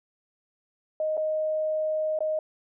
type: tone with dropouts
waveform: sine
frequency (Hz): 622.3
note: D#5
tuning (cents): 0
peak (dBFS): -24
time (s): 1-2.39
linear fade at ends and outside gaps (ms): 2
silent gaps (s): 1.17-1.176 / 2.189-2.205
effects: none